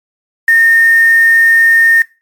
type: tone with quantisation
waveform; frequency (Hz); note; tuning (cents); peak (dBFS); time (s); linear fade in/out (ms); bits
sine; 1828; A#6; -34; -4; 0.48-2.02; 2; 4
effects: noise-tail reverb RT60 0.3 s tail -21 dB re dry + MP3 96 kbps